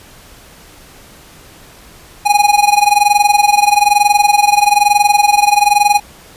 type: tone with amplitude modulation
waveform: square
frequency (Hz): 824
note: G#5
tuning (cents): -14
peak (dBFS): -5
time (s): 2.25-6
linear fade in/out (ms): 20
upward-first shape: sine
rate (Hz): 21.1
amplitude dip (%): 85
effects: pink hiss -40 dBFS RMS until 6.36 s + resampled to 32000 Hz